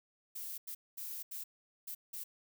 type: noise bursts at uneven times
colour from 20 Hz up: violet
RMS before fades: -43 dBFS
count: 6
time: 0.35-0.58 / 0.67-0.75 / 0.97-1.23 / 1.31-1.44 / 1.87-1.95 / 2.13-2.24 s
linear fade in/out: 10 ms
effects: none